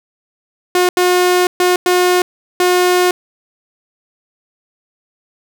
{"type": "tone bursts at uneven times", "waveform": "sawtooth", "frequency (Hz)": 360, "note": "F#4", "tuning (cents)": -47, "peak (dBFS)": -6, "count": 5, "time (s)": [[0.75, 0.89], [0.97, 1.47], [1.6, 1.76], [1.86, 2.22], [2.6, 3.11]], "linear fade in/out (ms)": 2, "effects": []}